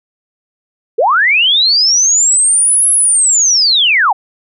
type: linear two-way sweep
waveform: sine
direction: up then down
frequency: 393.7 to 10970 to 710 Hz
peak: -7 dBFS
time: 0.98-4.13 s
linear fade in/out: 10 ms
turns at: 2.9 s
effects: none